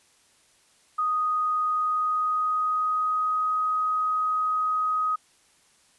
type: tone with pitch glide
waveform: sine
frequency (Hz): 1244.5 to 1256.8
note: D#6 to D#6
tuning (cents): 0 to +17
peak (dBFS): -22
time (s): 0.98-5.16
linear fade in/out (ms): 10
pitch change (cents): +17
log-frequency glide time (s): 1.66-3.54
effects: white hiss -61 dBFS RMS until 5.98 s + resampled to 24000 Hz